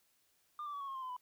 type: tone with pitch steps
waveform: sine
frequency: 1200 / 1168.5 / 1137.9 / 1108.1 / 1079 / 1050.7 / 1023.2 / 996.3 Hz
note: D6 / D6 / C#6 / C#6 / C#6 / C6 / C6 / B5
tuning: +37 / -9 / +45 / -1 / -47 / +7 / -39 / +15 cents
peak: -38 dBFS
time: 0.59-1.166 s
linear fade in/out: 2 ms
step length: 72 ms
effects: tanh soft clip ceiling -38 dBFS + white hiss -74 dBFS RMS until 1.21 s